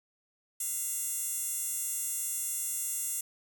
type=tone with high-pass filter; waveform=15% pulse; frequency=693 Hz; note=F5; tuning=14 cents flat; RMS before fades=-34 dBFS; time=0.6-3.21 s; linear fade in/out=5 ms; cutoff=9100 Hz; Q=4; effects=none